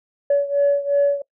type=beating tone pair; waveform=sine; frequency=567 / 569.8 Hz; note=C#5 / C#5; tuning=+39 / +48 cents; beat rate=2.8 Hz; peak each=-16 / -19 dBFS; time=0.3-1.22 s; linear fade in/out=5 ms; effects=noise-tail reverb RT60 0.1 s tail -22 dB re dry + tanh soft clip ceiling -10 dBFS